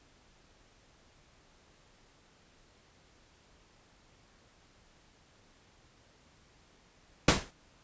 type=noise with exponential decay; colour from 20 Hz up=pink; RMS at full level=-18 dBFS; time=7.28-7.51 s; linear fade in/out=5 ms; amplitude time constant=48 ms; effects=pink hiss -63 dBFS RMS until 7.83 s + resampled to 16000 Hz